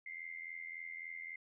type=tone with amplitude modulation; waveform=sine; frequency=2093 Hz; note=C7; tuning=in tune; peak=-40 dBFS; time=0.06-1.36 s; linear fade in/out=5 ms; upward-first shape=sine; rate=83.6 Hz; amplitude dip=80%; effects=none